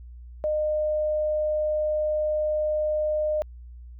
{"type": "tone", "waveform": "sine", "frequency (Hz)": 610, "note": "D#5", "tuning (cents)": -34, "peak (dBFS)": -22, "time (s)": [0.44, 3.42], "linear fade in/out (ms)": 0, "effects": ["added 60 Hz sine -40 dBFS peak until 3.99 s"]}